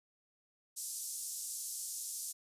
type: band-pass noise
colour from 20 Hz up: white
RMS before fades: -42 dBFS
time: 0.76-2.33 s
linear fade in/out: 20 ms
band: 5700 to 11000 Hz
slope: 24 dB/octave
effects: resampled to 32000 Hz